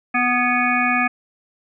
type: harmonic tone with a mistuned harmonic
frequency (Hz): 246.9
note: B3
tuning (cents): 0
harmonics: 1 / 3 / 5 / 7 / 9 / 10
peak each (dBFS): -23 / -23 / -23 / -23 / -23 / -23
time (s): 0.14-1.08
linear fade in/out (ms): 10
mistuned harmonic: 7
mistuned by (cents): -35
effects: none